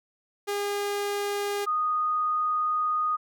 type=tone pair in turn; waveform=sawtooth / sine; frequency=406.7 / 1237.9 Hz; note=G#4 / D#6; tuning=-36 / -9 cents; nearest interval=octave + perfect fifth; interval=1927 cents; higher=second; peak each=-23 dBFS; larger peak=neither; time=0.47-1.66 / 1.66-3.17 s; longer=second; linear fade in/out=20 ms; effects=none